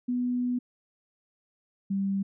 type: tone pair in turn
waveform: sine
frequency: 246.9 / 195.96 Hz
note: B3 / G3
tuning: 0 / 0 cents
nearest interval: major third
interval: 400 cents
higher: first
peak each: -25 dBFS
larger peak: neither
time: 0.08-0.59 / 1.9-2.23 s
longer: first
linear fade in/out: 10 ms
effects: none